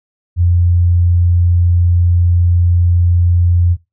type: tone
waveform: sine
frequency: 87.31 Hz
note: F2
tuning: in tune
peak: -8 dBFS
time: 0.36-3.77 s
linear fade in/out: 50 ms
effects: noise-tail reverb RT60 0.2 s tail -17 dB re dry